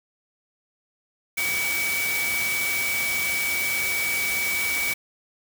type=tone in noise; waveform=sine; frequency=2276 Hz; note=C#7; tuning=45 cents sharp; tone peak=-24 dBFS; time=1.37-4.94 s; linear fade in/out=10 ms; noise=white; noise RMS=-29 dBFS; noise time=1.37-4.94 s; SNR=+2 dB; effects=none